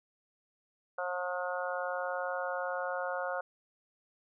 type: harmonic tone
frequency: 179.9 Hz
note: F#3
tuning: 48 cents flat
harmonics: 3 / 4 / 5 / 6 / 7 / 8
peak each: -36 / -39 / -43 / -44 / -42 / -39 dBFS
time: 0.98-3.41 s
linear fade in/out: 5 ms
effects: none